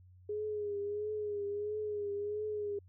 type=tone with vibrato; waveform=sine; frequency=415.3 Hz; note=G#4; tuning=in tune; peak=-34 dBFS; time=0.29-2.79 s; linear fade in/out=5 ms; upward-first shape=triangle; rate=1.5 Hz; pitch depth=55 cents each way; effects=added 91 Hz sine -56 dBFS peak until 2.88 s